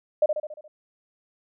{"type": "tone with echo", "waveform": "sine", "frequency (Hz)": 607, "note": "D#5", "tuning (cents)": -43, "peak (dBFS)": -15, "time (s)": [0.22, 0.26], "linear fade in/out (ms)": 5, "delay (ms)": 70, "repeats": 6, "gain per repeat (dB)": -5, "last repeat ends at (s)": 0.68, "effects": []}